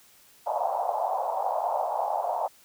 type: band-pass noise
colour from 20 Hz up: white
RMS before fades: -28 dBFS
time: 0.46-2.48 s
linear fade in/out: 10 ms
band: 600 to 900 Hz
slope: 48 dB/octave
effects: white hiss -57 dBFS RMS until 2.64 s